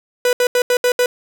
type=tone bursts at uneven times; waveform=45% pulse; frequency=493.9 Hz; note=B4; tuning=in tune; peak=-12 dBFS; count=6; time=0.25-0.33 / 0.4-0.47 / 0.55-0.62 / 0.7-0.77 / 0.84-0.92 / 0.99-1.06 s; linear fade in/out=2 ms; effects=none